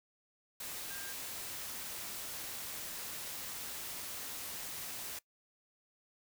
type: tone in noise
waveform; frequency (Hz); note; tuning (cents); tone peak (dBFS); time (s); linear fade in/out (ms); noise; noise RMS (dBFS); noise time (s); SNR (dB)
sine; 1600; G6; +35; -49; 0.9-1.13; 5; white; -43; 0.6-5.19; -9
effects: noise-tail reverb RT60 0.1 s tail -21 dB re dry